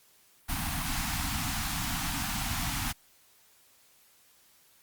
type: band-stop noise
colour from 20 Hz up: pink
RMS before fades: -32 dBFS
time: 0.48-2.93 s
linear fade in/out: 20 ms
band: 300 to 690 Hz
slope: 96 dB/octave
effects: white hiss -62 dBFS RMS until 4.82 s + Opus 48 kbps